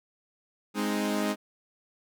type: chord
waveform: sawtooth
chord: Ab major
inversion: none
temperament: equal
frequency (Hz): 207.7 / 261.6 / 311.1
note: Ab3 / C4 / Eb4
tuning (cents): 0 / 0 / 0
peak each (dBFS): -25 / -30 / -28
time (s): 0.74-1.36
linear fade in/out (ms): 50
effects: none